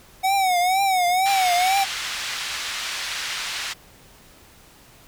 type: tone with vibrato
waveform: square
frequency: 746 Hz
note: F#5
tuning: 14 cents sharp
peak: -18 dBFS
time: 0.23-1.85 s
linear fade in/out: 20 ms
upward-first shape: triangle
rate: 2.1 Hz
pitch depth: 120 cents each way
type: band-pass noise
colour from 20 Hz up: pink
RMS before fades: -29 dBFS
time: 1.25-3.74 s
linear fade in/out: 20 ms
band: 1800 to 5500 Hz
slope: 12 dB/octave
effects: pink hiss -50 dBFS RMS until 5.07 s